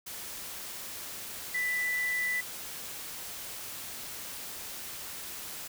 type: tone in noise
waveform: sine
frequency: 1984 Hz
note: B6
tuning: 7 cents sharp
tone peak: -28 dBFS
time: 1.54-2.41 s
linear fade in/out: 10 ms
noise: white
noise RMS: -41 dBFS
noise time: 0.06-5.68 s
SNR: +10 dB
effects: none